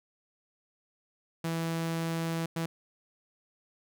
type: tone bursts at uneven times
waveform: sawtooth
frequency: 164.81 Hz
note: E3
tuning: in tune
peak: -26 dBFS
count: 2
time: 1.44-2.46 / 2.56-2.66 s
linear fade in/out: 5 ms
effects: none